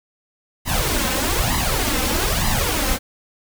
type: noise with flanger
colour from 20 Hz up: pink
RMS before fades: -20 dBFS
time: 0.65-2.99 s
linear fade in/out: 50 ms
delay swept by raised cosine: 1 to 3.9 ms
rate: 1.1 Hz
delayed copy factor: +0.75
effects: none